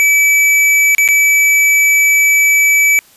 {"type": "tone with dropouts", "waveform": "square", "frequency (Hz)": 2300, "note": "D7", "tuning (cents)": -37, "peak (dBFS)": -8, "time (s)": [0, 2.99], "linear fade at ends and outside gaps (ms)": 0, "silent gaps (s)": [[0.949, 0.982], [1.078, 1.087]], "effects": ["white hiss -46 dBFS RMS until 3.16 s", "resampled to 32000 Hz"]}